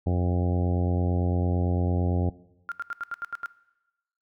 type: harmonic tone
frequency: 88.9 Hz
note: F2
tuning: 31 cents sharp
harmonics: 1 / 2 / 3 / 4 / 5 / 6 / 7 / 8 / 9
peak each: -23 / -29 / -33 / -35 / -37 / -39 / -40 / -41 / -42 dBFS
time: 0.06-2.3 s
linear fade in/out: 10 ms
type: tone bursts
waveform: sine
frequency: 1396.9 Hz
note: F6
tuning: in tune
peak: -28 dBFS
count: 8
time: 2.69-3.459 s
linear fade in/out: 0 ms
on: 27 ms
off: 79 ms
effects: noise-tail reverb RT60 1.0 s tail -19 dB re dry